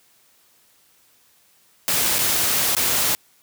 white noise with dropouts, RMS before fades -20 dBFS, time 1.88-3.15 s, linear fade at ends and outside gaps 0 ms, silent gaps 2.184-2.189 / 2.75-2.767 s, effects white hiss -58 dBFS RMS until 3.42 s + high-pass 60 Hz 12 dB/octave

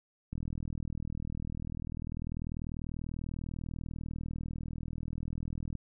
click train, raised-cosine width 5 ms, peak -26 dBFS, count 219, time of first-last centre 0.33-5.753 s, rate 40.2 Hz, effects none

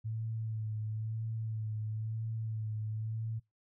sine tone with vibrato, 110 Hz, A2, in tune, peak -34 dBFS, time 0.04-3.4 s, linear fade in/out 20 ms, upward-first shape sine, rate 1 Hz, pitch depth 32 cents each way, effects noise-tail reverb RT60 0.2 s tail -24 dB re dry

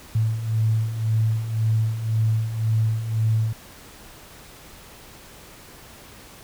sine beating tone pair, 109.4 / 111.3 Hz, A2 / A2, -9 / +20 cents, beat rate 1.9 Hz, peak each -26 / -20 dBFS, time 0.15-3.53 s, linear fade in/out 5 ms, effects pink hiss -45 dBFS RMS until 6.43 s

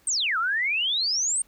sine exponential two-way sweep, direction down then up, 8900 to 1270 to 8900 Hz, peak -22 dBFS, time 0.07-1.42 s, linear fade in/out 2 ms, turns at 0.38 s, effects pink hiss -61 dBFS RMS until 1.47 s

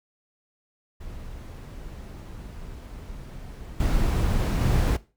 brown noise with level steps, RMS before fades -39 / -23 / -21 dBFS, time 1-4.97 s, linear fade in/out 10 ms, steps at 3.8 / 4.61 s, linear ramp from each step 2 ms, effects noise-tail reverb RT60 0.3 s tail -18 dB re dry

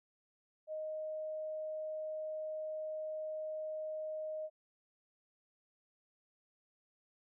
sine tone, 622.3 Hz, D#5, in tune, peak -38 dBFS, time 0.67-4.5 s, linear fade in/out 50 ms, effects none

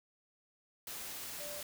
sine tone in noise, 587.3 Hz, D5, in tune, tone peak -46 dBFS, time 1.4-1.61 s, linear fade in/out 2 ms, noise white, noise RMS -44 dBFS, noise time 0.87-1.63 s, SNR -5 dB, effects none

